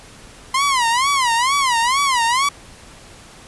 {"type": "tone with vibrato", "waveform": "sawtooth", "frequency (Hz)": 1022, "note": "C6", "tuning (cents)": -41, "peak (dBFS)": -11, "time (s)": [0.54, 2.49], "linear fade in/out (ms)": 5, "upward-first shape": "sine", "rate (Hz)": 2.2, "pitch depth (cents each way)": 190, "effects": ["pink hiss -42 dBFS RMS until 3.47 s", "resampled to 24000 Hz"]}